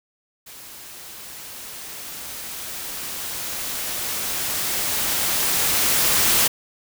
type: noise with level ramp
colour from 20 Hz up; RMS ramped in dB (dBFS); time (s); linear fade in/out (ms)
white; -41 to -17; 0.46-6.48; 10
effects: none